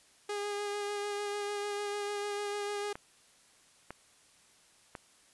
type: tone with vibrato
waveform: sawtooth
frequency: 409.9 Hz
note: G#4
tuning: 23 cents flat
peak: -30 dBFS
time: 0.29-2.93 s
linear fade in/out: 5 ms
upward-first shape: sine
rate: 6.7 Hz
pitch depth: 17 cents each way
type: clicks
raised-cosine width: 0.5 ms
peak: -26 dBFS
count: 3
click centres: 2.955 / 3.906 / 4.952 s
effects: white hiss -63 dBFS RMS until 5.33 s + resampled to 24000 Hz